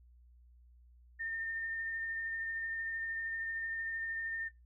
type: tone with vibrato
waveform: sine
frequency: 1815 Hz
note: A#6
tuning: 47 cents flat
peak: -36 dBFS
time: 1.19-4.49 s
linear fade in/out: 20 ms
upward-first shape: triangle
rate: 13 Hz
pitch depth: 11 cents each way
effects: noise-tail reverb RT60 0.2 s tail -19 dB re dry + added 60 Hz sine -58 dBFS peak until 4.65 s